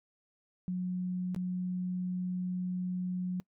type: tone with dropouts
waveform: sine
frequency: 181.7 Hz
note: F#3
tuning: 31 cents flat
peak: -31 dBFS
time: 0.68-3.4 s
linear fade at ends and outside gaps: 0 ms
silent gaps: 1.347-1.362 s
effects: noise-tail reverb RT60 0.1 s tail -24 dB re dry